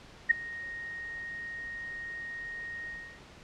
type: tone with ADSR envelope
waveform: sine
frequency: 1864.7 Hz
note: A#6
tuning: in tune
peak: -15 dBFS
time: 0.29-3.21 s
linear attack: 19 ms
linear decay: 7 ms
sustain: -22 dB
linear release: 330 ms
effects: pink hiss -52 dBFS RMS until 3.43 s + low-pass 5000 Hz 12 dB/octave